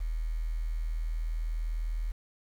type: tone with quantisation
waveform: sine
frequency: 40.2 Hz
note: E1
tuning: 43 cents flat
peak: -29 dBFS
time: 0-2.12 s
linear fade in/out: 10 ms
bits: 9
effects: none